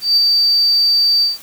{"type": "tone with ADSR envelope", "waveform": "sine", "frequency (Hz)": 4636, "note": "D8", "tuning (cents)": -23, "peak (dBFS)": -6, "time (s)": [0.01, 1.38], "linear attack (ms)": 160, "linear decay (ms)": 10, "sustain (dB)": -3, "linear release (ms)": 160, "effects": ["tanh soft clip ceiling -6 dBFS", "white hiss -39 dBFS RMS until 1.42 s"]}